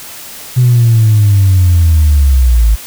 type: linear sweep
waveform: sine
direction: down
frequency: 126.8 to 51.8 Hz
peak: -3 dBFS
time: 0.56-2.76 s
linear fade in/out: 20 ms
effects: tanh soft clip ceiling -1 dBFS + white hiss -29 dBFS RMS until 2.86 s